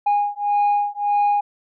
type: beating tone pair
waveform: sine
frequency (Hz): 820 / 821.7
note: G#5 / G#5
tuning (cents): -22 / -19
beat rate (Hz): 1.7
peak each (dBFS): -18 / -18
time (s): 0.06-1.41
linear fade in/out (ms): 10
effects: tanh soft clip ceiling -13 dBFS